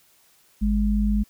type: tone pair together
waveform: sine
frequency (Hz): 51.9 / 207.6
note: G#1 / G#3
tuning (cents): 0 / 0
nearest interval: 2 octaves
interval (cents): 2400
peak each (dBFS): -21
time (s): 0.61-1.24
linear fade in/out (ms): 20
effects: white hiss -59 dBFS RMS until 1.29 s